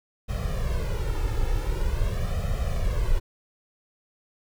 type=noise with flanger; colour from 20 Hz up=brown; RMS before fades=-25 dBFS; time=0.28-3.2 s; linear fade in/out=20 ms; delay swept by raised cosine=1.6 to 2.3 ms; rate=0.45 Hz; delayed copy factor=+0.95; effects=none